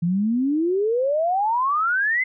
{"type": "exponential sweep", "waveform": "sine", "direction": "up", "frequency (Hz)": [164.7, 2093], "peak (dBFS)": -18, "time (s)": [0.02, 2.24], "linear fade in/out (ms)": 10, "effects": []}